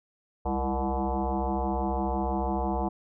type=tone with frequency modulation; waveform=sine; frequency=335.5 Hz; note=E4; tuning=31 cents sharp; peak=-25 dBFS; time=0.45-2.89 s; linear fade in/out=10 ms; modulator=133 Hz; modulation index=4.5; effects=none